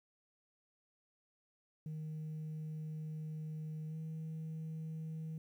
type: tone with pitch glide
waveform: sine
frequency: 155.56 to 158.92 Hz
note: D#3 to D#3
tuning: 0 to +37 cents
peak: -38 dBFS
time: 1.86-5.38 s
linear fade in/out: 2 ms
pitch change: +37 cents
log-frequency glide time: 3.88-3.96 s
effects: tanh soft clip ceiling -39 dBFS + 12-bit